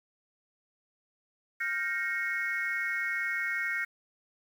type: chord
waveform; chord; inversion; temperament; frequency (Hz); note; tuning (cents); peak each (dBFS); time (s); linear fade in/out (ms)
sine; G half-diminished seventh; third; equal with one note detuned; 1396.9 / 1568 / 1864.7 / 2187; F6 / G6 / Bb6 / Db7; 0 / 0 / 0 / -24; -37 / -36 / -32 / -33; 1.6-3.85; 10
effects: tanh soft clip ceiling -21 dBFS + 9-bit